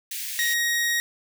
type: high-pass noise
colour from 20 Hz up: white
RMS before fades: -32 dBFS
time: 0.11-0.54 s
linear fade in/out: 5 ms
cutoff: 1800 Hz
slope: 48 dB/octave
type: tone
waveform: sawtooth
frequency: 1883 Hz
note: A#6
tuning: 17 cents sharp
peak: -18 dBFS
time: 0.39-1 s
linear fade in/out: 0 ms
effects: none